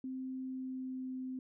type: tone with pitch glide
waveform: sine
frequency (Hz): 260.3 to 258.1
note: C4 to C4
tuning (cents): -9 to -23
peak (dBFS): -38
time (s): 0.04-1.39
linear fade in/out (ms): 2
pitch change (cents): -14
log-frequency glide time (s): 0.41-1.14
effects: none